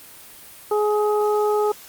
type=harmonic tone; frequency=420 Hz; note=G#4; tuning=19 cents sharp; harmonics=1 / 2 / 3; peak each=-18 / -24 / -28 dBFS; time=0.71-1.72 s; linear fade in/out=5 ms; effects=white hiss -43 dBFS RMS until 1.88 s + Opus 32 kbps